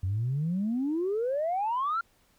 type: exponential sweep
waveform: sine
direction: up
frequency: 89.1 to 1407 Hz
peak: -25 dBFS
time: 0.03-2.01 s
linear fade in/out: 5 ms
effects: tanh soft clip ceiling -22 dBFS + pink hiss -66 dBFS RMS until 2.38 s